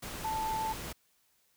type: tone in noise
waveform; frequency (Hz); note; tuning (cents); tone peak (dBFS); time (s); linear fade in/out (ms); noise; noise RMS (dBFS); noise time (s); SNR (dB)
sine; 880; A5; 0; -31; 0.24-0.73; 10; pink; -41; 0.02-0.93; +7
effects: white hiss -71 dBFS RMS until 1.56 s